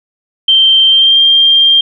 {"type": "tone with pitch glide", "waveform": "sine", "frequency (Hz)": [3136, 3189], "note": ["G7", "G7"], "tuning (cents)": [0, 29], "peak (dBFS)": -4, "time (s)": [0.48, 1.81], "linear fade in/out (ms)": 5, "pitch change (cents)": 29, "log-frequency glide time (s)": [0.87, 1.19], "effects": []}